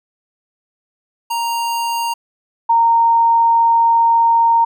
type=tone pair in turn; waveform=square / sine; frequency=932.3 / 923.7 Hz; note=A#5 / A#5; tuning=0 / -16 cents; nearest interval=unison; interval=16 cents; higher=first; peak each=-18 / -9 dBFS; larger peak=second; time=1.3-2.14 / 2.69-4.65 s; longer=second; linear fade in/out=10 ms; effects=none